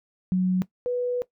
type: tone pair in turn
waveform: sine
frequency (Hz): 184.3 / 492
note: F#3 / B4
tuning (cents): -7 / -7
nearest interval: octave + perfect fourth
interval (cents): 1700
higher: second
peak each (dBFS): -19 / -23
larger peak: first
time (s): 0.32-0.62 / 0.86-1.22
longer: second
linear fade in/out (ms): 0
effects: noise-tail reverb RT60 0.1 s tail -17 dB re dry